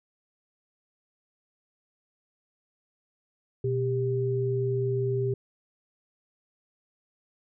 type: tone pair together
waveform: sine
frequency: 123.47 / 395.5 Hz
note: B2 / G4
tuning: 0 / +15 cents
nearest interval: octave + minor sixth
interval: 2015 cents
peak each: -27 dBFS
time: 3.64-5.34 s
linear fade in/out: 5 ms
effects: none